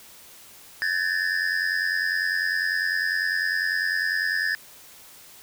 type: tone cluster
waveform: triangle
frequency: 1536 / 1706 / 1796 / 4985 Hz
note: G6 / G#6 / A6 / D#8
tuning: -36 / +46 / +35 / +2 cents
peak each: -33 / -24 / -24 / -33 dBFS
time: 0.82-4.55 s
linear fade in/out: 0 ms
effects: white hiss -48 dBFS RMS until 5.42 s